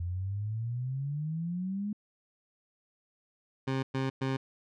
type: exponential sweep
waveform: sine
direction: up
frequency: 85.1 to 211.9 Hz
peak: -31 dBFS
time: 0-1.93 s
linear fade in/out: 5 ms
type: tone bursts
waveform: 20% pulse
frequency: 133.2 Hz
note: C3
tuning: 31 cents sharp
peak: -24 dBFS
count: 3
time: 3.67-4.37 s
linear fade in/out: 10 ms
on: 160 ms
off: 110 ms
effects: low-pass 4000 Hz 12 dB/octave